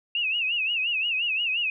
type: tone with vibrato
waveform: sine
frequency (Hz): 2700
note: E7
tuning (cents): +41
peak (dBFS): -23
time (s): 0.15-1.7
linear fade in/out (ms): 2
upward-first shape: sine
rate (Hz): 5.7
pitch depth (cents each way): 130
effects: none